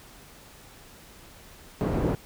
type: low-pass noise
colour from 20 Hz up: white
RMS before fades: -26 dBFS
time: 1.81-2.15 s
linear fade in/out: 0 ms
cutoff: 390 Hz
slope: 12 dB/octave
effects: pink hiss -50 dBFS RMS until 2.25 s